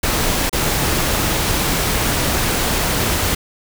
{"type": "noise with dropouts", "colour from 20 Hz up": "pink", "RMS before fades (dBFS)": -18, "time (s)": [0.03, 3.35], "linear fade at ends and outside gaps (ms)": 5, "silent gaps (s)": [0.496, 0.528], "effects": []}